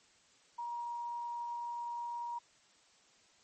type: tone with quantisation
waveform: sine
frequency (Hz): 949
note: A#5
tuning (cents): +31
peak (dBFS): -37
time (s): 0.58-2.39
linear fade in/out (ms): 10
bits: 11
effects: white hiss -66 dBFS RMS until 3.43 s + MP3 32 kbps